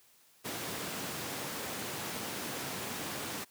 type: high-pass noise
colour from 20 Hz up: pink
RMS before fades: -39 dBFS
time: 0.44-3.45 s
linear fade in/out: 20 ms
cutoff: 140 Hz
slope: 12 dB/octave
effects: white hiss -64 dBFS RMS until 3.5 s + high-pass 80 Hz 12 dB/octave